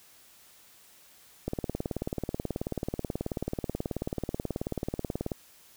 click train, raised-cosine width 2 ms, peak -17 dBFS, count 72, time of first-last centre 1.48-5.318 s, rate 18.5 Hz, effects white hiss -57 dBFS RMS until 5.76 s

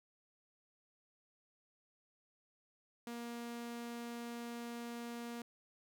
sawtooth tone, 236.3 Hz, A#3, 24 cents sharp, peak -39 dBFS, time 3.07-5.42 s, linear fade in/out 2 ms, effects none

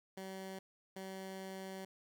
15% pulse tone pair in turn, 190.8 / 190.8 Hz, G3 / G3, -47 / -47 cents, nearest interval unison, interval 0 cents, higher neither, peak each -38 / -38 dBFS, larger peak neither, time 0.17-0.59 / 0.96-1.85 s, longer second, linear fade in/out 5 ms, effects none

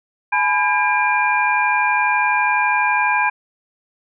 sine tone cluster, 844 / 996 / 1615 / 2393 Hz, G#5 / B5 / G#6 / D7, +28 / +14 / -49 / +32 cents, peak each -20 dBFS, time 0.32-3.3 s, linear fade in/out 10 ms, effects none

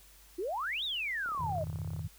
sine exponential two-way sweep, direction up then down, 329.6 to 3888 to 590 Hz, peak -32 dBFS, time 0.38-1.64 s, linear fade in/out 10 ms, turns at 0.84 s
click train, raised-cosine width 1 ms, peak -37 dBFS, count 26, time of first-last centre 1.26-1.993 s, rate 34.1 Hz
sine chord, F half-diminished seventh, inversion none, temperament equal, 87.31 / 103.83 / 123.47 / 155.56 Hz, F2 / Ab2 / Cb3 / Eb3, 0 / 0 / 0 / 0 cents, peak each -39 / -42 / -44 / -39 dBFS, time 1.39-2.08 s, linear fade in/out 10 ms
effects added 50 Hz sine -59 dBFS peak until 2.18 s + white hiss -59 dBFS RMS until 2.18 s

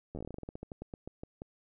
slowing click train, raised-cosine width 2 ms, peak -28 dBFS, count 21, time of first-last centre 0.15-1.419 s, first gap 11 ms, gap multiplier 1.16, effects none

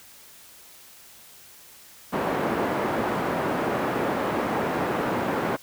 pink band-pass noise, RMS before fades -26 dBFS, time 2.12-5.57 s, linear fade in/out 20 ms, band 230 to 1300 Hz, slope 12 dB/octave, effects white hiss -49 dBFS RMS until 5.62 s

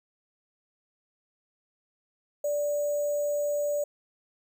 sine tone with sample-and-hold, 585 Hz, D5, 7 cents flat, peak -25 dBFS, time 2.44-3.84 s, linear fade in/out 5 ms, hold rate 7350 Hz, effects none

